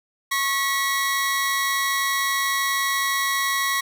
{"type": "tone pair together", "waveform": "sawtooth", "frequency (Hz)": [1097, 1932.7], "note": ["C#6", "B6"], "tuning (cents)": [-18, -38], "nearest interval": "minor seventh", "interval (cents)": 980, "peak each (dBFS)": -20, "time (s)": [0.31, 3.81], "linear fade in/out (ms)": 10, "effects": []}